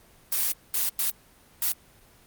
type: noise bursts at uneven times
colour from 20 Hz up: blue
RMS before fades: -25 dBFS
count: 4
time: 0.32-0.52 / 0.74-0.89 / 0.99-1.1 / 1.62-1.72 s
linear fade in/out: 2 ms
effects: pink hiss -56 dBFS RMS until 2.26 s + Opus 24 kbps